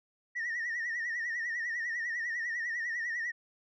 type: tone with vibrato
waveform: sine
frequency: 1877 Hz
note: A#6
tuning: 11 cents sharp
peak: -30 dBFS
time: 0.35-3.32 s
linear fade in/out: 20 ms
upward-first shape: triangle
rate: 10 Hz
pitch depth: 100 cents each way
effects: tanh soft clip ceiling -30 dBFS